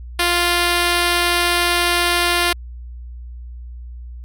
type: tone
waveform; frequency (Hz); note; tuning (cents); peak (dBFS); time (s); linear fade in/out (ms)
5% pulse; 349.2; F4; 0; -3; 0.19-2.53; 5
effects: added 60 Hz sine -30 dBFS peak until 4.24 s + MP3 64 kbps